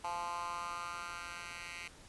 10% pulse tone with high-pass filter sweep, 173.3 Hz, F3, 13 cents flat, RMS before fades -42 dBFS, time 0.04-1.88 s, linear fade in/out 5 ms, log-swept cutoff 870 to 2000 Hz, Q 3.9, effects pink hiss -57 dBFS RMS until 2.08 s + resampled to 24000 Hz

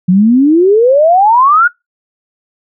sine exponential sweep, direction up, 174.61 to 1471 Hz, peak -4 dBFS, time 0.08-1.68 s, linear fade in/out 10 ms, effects noise-tail reverb RT60 0.2 s tail -26 dB re dry

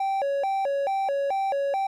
triangle tone with vibrato, 659.3 Hz, E5, in tune, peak -21 dBFS, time 0-1.87 s, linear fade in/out 5 ms, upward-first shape square, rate 2.3 Hz, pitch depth 290 cents each way, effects none

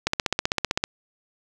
click train, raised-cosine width 0.2 ms, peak -4 dBFS, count 13, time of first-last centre 0.07-0.839 s, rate 15.6 Hz, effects none

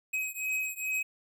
square beating tone pair, 2534 / 2536.4 Hz, D#7 / D#7, +31 / +33 cents, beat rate 2.4 Hz, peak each -34 / -35 dBFS, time 0.13-1.03 s, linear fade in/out 10 ms, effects none

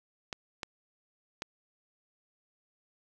clicks, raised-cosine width 0.2 ms, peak -18 dBFS, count 3, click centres 0.328 / 0.632 / 1.421 s, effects none

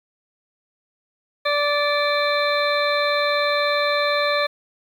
harmonic tone with a mistuned harmonic, 583 Hz, D5, 13 cents flat, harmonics 1 / 2 / 3 / 4 / 6 / 7, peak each -21 / -24 / -26 / -27 / -29 / -29 dBFS, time 1.45-4.47 s, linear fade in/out 10 ms, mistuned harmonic 6, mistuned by +45 cents, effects 8-bit

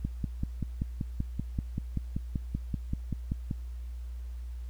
click train, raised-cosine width 5 ms, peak -18 dBFS, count 19, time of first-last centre 0.05-3.512 s, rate 5.2 Hz, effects added 60 Hz sine -36 dBFS peak until 4.69 s + pink hiss -63 dBFS RMS until 4.69 s

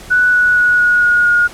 sine tone with pitch steps, 1480 / 1470.6 / 1461.3 / 1452.1 / 1442.9 / 1433.7 Hz, F#6 / F#6 / F#6 / F#6 / F#6 / F6, 0 / -11 / -22 / -33 / -44 / +45 cents, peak -8 dBFS, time 0.1-1.48 s, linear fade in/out 20 ms, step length 230 ms, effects pink hiss -35 dBFS RMS until 1.53 s + low-pass 11000 Hz 12 dB/octave

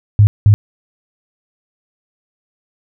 sine tone bursts at uneven times, 103.83 Hz, G#2, in tune, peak -4 dBFS, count 2, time 0.19-0.27 / 0.46-0.54 s, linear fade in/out 0 ms, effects none

